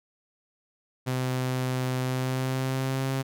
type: tone with pitch glide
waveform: sawtooth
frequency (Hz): 128.3 to 133.75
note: C3 to C3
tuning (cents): -34 to +38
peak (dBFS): -22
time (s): 1.06-3.23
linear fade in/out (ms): 20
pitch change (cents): +72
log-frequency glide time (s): 2.04-3.1
effects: none